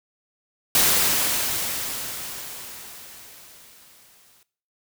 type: noise with exponential decay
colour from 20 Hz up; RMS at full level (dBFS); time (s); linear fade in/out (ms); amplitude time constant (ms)
white; -17; 0.75-4.43; 2; 800
effects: noise-tail reverb RT60 0.5 s tail -19 dB re dry